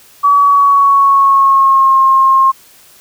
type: tone with pitch glide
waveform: sine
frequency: 1139 to 1068.9 Hz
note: C#6 to C6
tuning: +47 to +37 cents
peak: -5 dBFS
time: 0.23-2.52 s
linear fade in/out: 20 ms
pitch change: -110 cents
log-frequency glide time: 0.34-1.99 s
effects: white hiss -43 dBFS RMS until 3 s